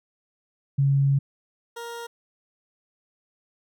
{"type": "tone pair in turn", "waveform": ["sine", "20% pulse"], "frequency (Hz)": [138.59, 468.7], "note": ["C#3", "A#4"], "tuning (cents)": [0, 9], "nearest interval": "octave + major sixth", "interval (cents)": 2109, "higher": "second", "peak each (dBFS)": [-17, -29], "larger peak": "first", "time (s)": [[0.78, 1.19], [1.76, 2.07]], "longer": "first", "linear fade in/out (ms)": 10, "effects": []}